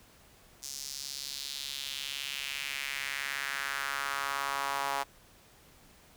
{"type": "tone with high-pass filter sweep", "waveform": "sawtooth", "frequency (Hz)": 139.1, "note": "C#3", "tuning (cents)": 6, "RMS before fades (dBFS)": -36, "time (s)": [0.62, 5.04], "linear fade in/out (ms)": 20, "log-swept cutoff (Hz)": [5900, 860], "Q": 2.4, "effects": ["pink hiss -59 dBFS RMS until 6.16 s"]}